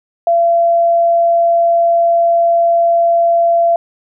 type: tone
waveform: sine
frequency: 680 Hz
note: F5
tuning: 46 cents flat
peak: -8 dBFS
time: 0.27-3.76 s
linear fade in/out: 2 ms
effects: none